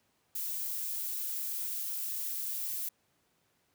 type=noise; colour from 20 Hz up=violet; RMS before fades=-36 dBFS; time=0.35-2.89 s; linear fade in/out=5 ms; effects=pink hiss -73 dBFS RMS until 3.74 s + high-pass 100 Hz 12 dB/octave